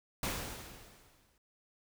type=noise with exponential decay; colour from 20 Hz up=pink; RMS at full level=-34 dBFS; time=0.23-1.38 s; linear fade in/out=2 ms; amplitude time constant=250 ms; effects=none